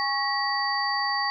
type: tone cluster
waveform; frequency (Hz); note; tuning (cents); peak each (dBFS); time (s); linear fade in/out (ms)
sine; 820 / 1108 / 1918 / 4620; G#5 / C#6 / A#6 / D8; -22 / -1 / +49 / -29; -29; 0-1.3; 0
effects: none